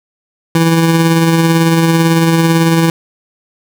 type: tone with tremolo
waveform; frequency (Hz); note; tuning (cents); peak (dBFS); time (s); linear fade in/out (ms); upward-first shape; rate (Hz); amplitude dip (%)
25% pulse; 164.81; E3; 0; -3; 0.55-2.9; 2; sine; 18; 30
effects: none